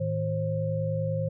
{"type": "tone cluster", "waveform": "sine", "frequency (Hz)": [108.2, 158.3, 533], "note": ["A2", "D#3", "C5"], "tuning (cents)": [-29, 30, 32], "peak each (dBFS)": -30, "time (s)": [0, 1.29], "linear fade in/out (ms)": 10, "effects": []}